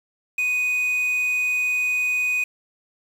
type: tone with quantisation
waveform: triangle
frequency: 2489 Hz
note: D#7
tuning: in tune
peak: -18 dBFS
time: 0.38-2.44 s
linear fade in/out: 5 ms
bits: 7
effects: none